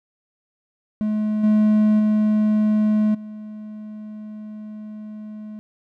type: tone with level steps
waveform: triangle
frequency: 213.3 Hz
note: G#3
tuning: 46 cents sharp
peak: -17 / -11 / -13 / -30 dBFS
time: 1.01-5.59 s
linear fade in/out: 0 ms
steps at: 1.43 / 1.99 / 3.14 s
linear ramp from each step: 10 ms
effects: none